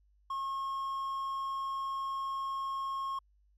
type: tone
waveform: triangle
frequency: 1083 Hz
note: C#6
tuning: 41 cents flat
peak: -31 dBFS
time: 0.3-3.19 s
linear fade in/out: 5 ms
effects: added 50 Hz sine -64 dBFS peak until 3.57 s + MP3 96 kbps